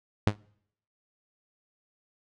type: tone with exponential decay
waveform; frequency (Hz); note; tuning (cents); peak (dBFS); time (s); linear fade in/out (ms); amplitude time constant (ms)
sawtooth; 104.2; G#2; +6; -14; 0.27-0.36; 0; 19
effects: noise-tail reverb RT60 0.7 s tail -26 dB re dry + low-pass 5000 Hz 12 dB/octave